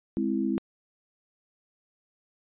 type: chord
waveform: sine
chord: Ab augmented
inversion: none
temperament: equal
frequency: 207.7 / 261.6 / 329.6 Hz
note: Ab3 / C4 / E4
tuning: 0 / 0 / 0 cents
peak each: -29 dBFS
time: 0.17-0.58 s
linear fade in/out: 0 ms
effects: resampled to 8000 Hz